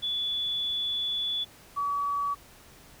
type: tone pair in turn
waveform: sine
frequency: 3440 / 1139.4 Hz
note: A7 / C#6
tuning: -40 / +47 cents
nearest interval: octave + perfect fifth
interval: 1913 cents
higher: first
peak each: -27 / -26 dBFS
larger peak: second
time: 0.02-1.45 / 1.76-2.35 s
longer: first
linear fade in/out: 20 ms
effects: pink hiss -53 dBFS RMS until 3 s